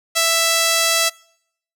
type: tone with band-pass filter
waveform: sawtooth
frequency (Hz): 661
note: E5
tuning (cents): +5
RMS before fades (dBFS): -17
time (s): 0.15-1.1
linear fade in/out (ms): 20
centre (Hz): 6700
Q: 0.58
effects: noise-tail reverb RT60 0.7 s tail -25 dB re dry